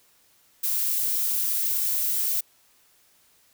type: noise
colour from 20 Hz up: violet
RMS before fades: -25 dBFS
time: 0.63-2.41 s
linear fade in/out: 10 ms
effects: white hiss -61 dBFS RMS until 3.53 s